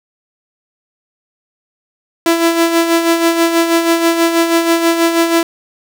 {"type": "tone with tremolo", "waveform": "sawtooth", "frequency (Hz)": 334.1, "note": "E4", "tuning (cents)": 23, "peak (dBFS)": -4, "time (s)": [2.26, 5.43], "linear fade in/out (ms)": 2, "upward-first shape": "sine", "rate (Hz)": 6.2, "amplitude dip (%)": 55, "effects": []}